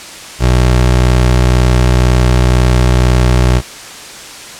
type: tone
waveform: 25% pulse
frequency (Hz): 62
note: B1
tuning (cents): +7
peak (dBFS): -3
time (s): 0.39-3.62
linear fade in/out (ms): 50
effects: white hiss -29 dBFS RMS until 4.59 s + low-pass 8000 Hz 12 dB/octave